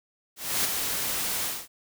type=noise with ADSR envelope; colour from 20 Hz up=white; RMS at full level=-24 dBFS; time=0.36-1.68 s; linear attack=290 ms; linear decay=3 ms; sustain=-5 dB; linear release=230 ms; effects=none